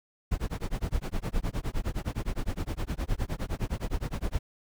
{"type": "noise with tremolo", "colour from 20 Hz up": "brown", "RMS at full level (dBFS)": -27, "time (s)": [0.31, 4.39], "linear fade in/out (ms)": 10, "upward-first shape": "sine", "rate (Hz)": 9.7, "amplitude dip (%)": 100, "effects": []}